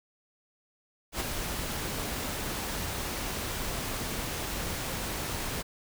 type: noise with ADSR envelope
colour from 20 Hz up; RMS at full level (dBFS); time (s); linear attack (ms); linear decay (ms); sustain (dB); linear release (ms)
pink; -30; 1.12-5.63; 85; 12; -4; 23
effects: none